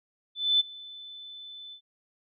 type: tone with ADSR envelope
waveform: sine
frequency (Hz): 3514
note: A7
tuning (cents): -3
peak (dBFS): -18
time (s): 0.35-1.81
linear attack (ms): 250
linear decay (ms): 18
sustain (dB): -23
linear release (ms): 85
effects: none